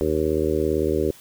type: harmonic tone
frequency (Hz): 77.8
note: D#2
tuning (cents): 0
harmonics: 1 / 2 / 3 / 4 / 5 / 6 / 7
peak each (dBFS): -28 / -33 / -31 / -26 / -23 / -26 / -30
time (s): 0.01-1.11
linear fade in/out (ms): 0
effects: white hiss -48 dBFS RMS until 1.2 s